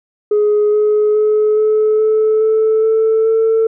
sine tone with pitch steps, 418.8 / 422.7 / 426.6 / 430.6 / 434.6 / 438.6 / 442.7 / 446.8 Hz, G#4 / G#4 / G#4 / A4 / A4 / A4 / A4 / A4, +15 / +31 / +46 / -37 / -21 / -6 / +11 / +27 cents, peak -8 dBFS, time 0.31-3.67 s, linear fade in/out 5 ms, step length 420 ms, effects tanh soft clip ceiling -7 dBFS

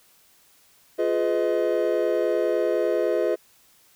triangle chord, F half-diminished seventh, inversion none, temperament just, 349.2 / 419.1 / 502.9 / 628.6 Hz, F4 / Ab4 / Cb5 / Eb5, 0 / +16 / +31 / +18 cents, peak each -24 dBFS, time 0.98-3.36 s, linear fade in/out 20 ms, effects white hiss -58 dBFS RMS until 3.95 s

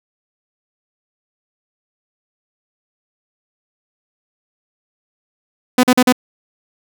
sawtooth tone bursts, 251.3 Hz, B3, 30 cents sharp, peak -4 dBFS, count 4, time 5.78-6.125 s, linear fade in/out 5 ms, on 54 ms, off 43 ms, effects none

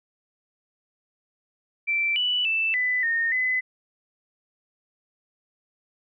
sine tone with pitch steps, 2340 / 2963 / 2649 / 1998 / 1839 / 2018 Hz, D7 / F#7 / E7 / B6 / A#6 / B6, -7 / +2 / +8 / +20 / -24 / +37 cents, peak -21 dBFS, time 1.87-3.61 s, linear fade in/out 20 ms, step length 290 ms, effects none

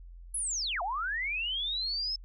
sine linear two-way sweep, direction down then up, 10920 to 659.3 to 5270 Hz, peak -30 dBFS, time 0.34-2.16 s, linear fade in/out 5 ms, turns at 0.82 s, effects added 43 Hz sine -45 dBFS peak until 2.24 s

